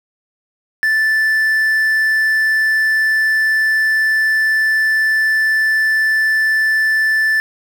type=tone with quantisation; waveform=triangle; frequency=1758 Hz; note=A6; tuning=2 cents flat; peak=-10 dBFS; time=0.83-7.4 s; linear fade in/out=0 ms; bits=6; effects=none